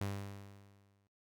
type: tone with exponential decay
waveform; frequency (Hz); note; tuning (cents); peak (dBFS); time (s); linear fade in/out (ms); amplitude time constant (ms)
sawtooth; 99.7; G2; +30; -31; 0.01-1.07; 0; 230
effects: noise-tail reverb RT60 0.1 s tail -17 dB re dry